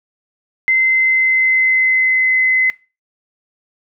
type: tone with pitch glide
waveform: sine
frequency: 2067 to 2041 Hz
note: C7 to C7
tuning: -22 to -44 cents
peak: -10 dBFS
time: 0.68-2.7 s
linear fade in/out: 0 ms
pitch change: -22 cents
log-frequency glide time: 0.8-2.38 s
effects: noise-tail reverb RT60 0.3 s tail -22 dB re dry